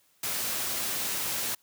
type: noise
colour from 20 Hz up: white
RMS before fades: -31 dBFS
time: 0.23-1.55 s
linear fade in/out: 5 ms
effects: white hiss -66 dBFS RMS until 1.62 s + high-pass 80 Hz 12 dB/octave